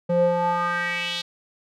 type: tone with band-pass filter sweep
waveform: square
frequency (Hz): 174.2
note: F3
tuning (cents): -4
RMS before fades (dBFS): -23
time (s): 0.09-1.22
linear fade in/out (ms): 10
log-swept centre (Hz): 400 to 3900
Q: 3.7
effects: none